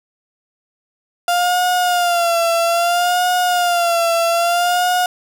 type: tone with vibrato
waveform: 35% pulse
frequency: 697 Hz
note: F5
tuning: 4 cents flat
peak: -12 dBFS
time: 1.28-5.06 s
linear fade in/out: 2 ms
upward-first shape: sine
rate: 0.61 Hz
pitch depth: 62 cents each way
effects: none